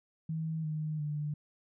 sine tone with pitch steps, 160 / 154.37 / 148.94 Hz, D#3 / D#3 / D3, +49 / -13 / +25 cents, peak -32 dBFS, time 0.29-1.34 s, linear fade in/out 5 ms, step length 350 ms, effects none

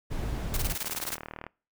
brown noise, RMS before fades -31 dBFS, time 0.1-0.75 s, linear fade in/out 20 ms
white noise with tremolo, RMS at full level -32 dBFS, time 0.54-1.17 s, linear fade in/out 0 ms, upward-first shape square, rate 19 Hz, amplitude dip 75%
click train, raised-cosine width 0.5 ms, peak -23 dBFS, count 26, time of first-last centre 0.82-1.466 s, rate 38.7 Hz
effects noise-tail reverb RT60 0.4 s tail -26 dB re dry

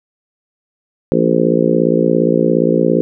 harmonic tone with a mistuned harmonic, 57.3 Hz, A#1, 29 cents flat, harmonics 3 / 4 / 5 / 6 / 7 / 8 / 9, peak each -18 / -18 / -18 / -18 / -18 / -18 / -18 dBFS, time 1.12-3.01 s, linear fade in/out 0 ms, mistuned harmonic 3, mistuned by -41 cents, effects none

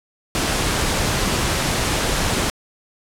pink noise, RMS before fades -20 dBFS, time 0.35-2.5 s, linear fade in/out 0 ms, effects low-pass 10000 Hz 12 dB/octave

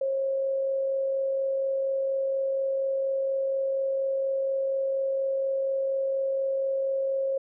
sine tone with amplitude modulation, 540 Hz, C#5, 45 cents flat, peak -23 dBFS, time 0.01-7.38 s, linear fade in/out 5 ms, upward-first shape sine, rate 44.2 Hz, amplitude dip 25%, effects none

